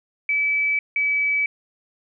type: tone pair in turn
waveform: sine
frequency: 2300 / 2291 Hz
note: D7 / D7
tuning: -37 / -44 cents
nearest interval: unison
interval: 7 cents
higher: first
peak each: -18 dBFS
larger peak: neither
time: 0.29-0.79 / 0.96-1.46 s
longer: neither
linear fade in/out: 2 ms
effects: none